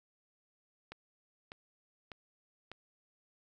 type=click train; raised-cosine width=0.3 ms; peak=-29 dBFS; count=4; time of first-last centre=0.92-2.716 s; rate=1.67 Hz; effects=none